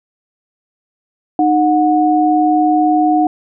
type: tone pair together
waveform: sine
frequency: 307.3 / 731 Hz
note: D#4 / F#5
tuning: -21 / -21 cents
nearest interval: octave + minor third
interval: 1500 cents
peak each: -12 dBFS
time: 1.39-3.27 s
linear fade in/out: 2 ms
effects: none